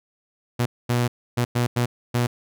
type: tone bursts at uneven times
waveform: sawtooth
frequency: 121.1 Hz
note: B2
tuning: 34 cents flat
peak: -15 dBFS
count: 6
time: 0.59-0.66 / 0.89-1.08 / 1.37-1.45 / 1.55-1.67 / 1.76-1.86 / 2.14-2.27 s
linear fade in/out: 10 ms
effects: none